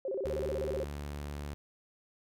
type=tone with vibrato; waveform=sine; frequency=454.5 Hz; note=A#4; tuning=44 cents flat; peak=-32 dBFS; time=0.05-0.84 s; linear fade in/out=2 ms; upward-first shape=square; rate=16 Hz; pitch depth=280 cents each way
type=tone with pitch glide; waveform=sawtooth; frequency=73.42 to 72.62 Hz; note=D2 to D2; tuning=0 to -19 cents; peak=-34 dBFS; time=0.25-1.54 s; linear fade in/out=0 ms; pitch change=-19 cents; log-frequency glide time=0.71-0.82 s
effects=none